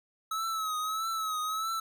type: tone with vibrato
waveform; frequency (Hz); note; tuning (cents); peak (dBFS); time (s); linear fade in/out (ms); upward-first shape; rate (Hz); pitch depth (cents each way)
square; 1290; E6; -38; -31; 0.31-1.8; 5; triangle; 1.6; 67
effects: none